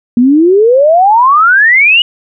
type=exponential sweep; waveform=sine; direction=up; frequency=232.9 to 2960 Hz; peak=-3 dBFS; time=0.17-2.02 s; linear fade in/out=2 ms; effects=none